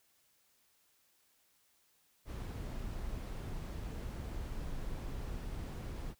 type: noise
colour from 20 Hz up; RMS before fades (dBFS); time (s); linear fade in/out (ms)
brown; -41; 2.25-6.15; 50
effects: white hiss -72 dBFS RMS until 6.19 s